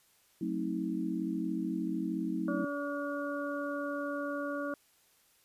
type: chord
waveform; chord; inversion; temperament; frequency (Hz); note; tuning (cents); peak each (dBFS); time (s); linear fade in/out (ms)
sine; F# diminished seventh; none; just; 185 / 222 / 266.4 / 319.7; F#3 / A3 / C4 / Eb4; 0 / +16 / +31 / +47; -37 / -38 / -38 / -35; 0.41-2.65; 5
type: harmonic tone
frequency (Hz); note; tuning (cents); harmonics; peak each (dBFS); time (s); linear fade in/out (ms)
286.5; D4; -43; 1 / 2 / 4 / 5; -37 / -37 / -42 / -41; 2.48-4.74; 2
effects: white hiss -67 dBFS RMS until 5.44 s + resampled to 32000 Hz